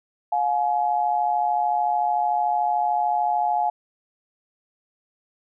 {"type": "tone pair together", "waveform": "sine", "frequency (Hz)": [713, 846.5], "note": ["F5", "G#5"], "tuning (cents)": [36, 33], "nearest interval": "minor third", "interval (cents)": 297, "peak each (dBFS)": -22, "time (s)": [0.32, 3.7], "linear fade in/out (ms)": 5, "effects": []}